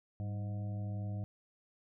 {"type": "harmonic tone with a mistuned harmonic", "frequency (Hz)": 103.83, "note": "G#2", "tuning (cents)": 0, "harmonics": [1, 2, 3, 5, 6, 7], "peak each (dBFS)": [-36, -45, -53, -58, -54, -57], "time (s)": [0.2, 1.24], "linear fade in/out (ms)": 0, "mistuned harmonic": 2, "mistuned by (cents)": -95, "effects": []}